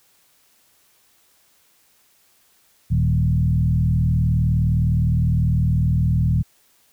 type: tone with frequency modulation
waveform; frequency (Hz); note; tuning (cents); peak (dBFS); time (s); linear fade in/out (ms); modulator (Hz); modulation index
sine; 116.54; A#2; 0; -15; 2.9-6.43; 20; 39.6; 1.3
effects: white hiss -59 dBFS RMS until 6.92 s